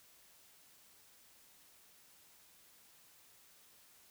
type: silence
effects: white hiss -64 dBFS RMS until 4.1 s